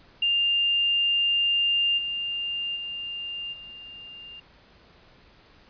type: tone with level steps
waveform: sine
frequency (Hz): 2800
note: F7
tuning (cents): +4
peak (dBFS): -20 / -27 / -31 / -40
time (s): 0.22-4.4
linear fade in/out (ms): 5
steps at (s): 1.97 / 2.75 / 3.52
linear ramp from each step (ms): 20
effects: pink hiss -55 dBFS RMS until 5.69 s + resampled to 11025 Hz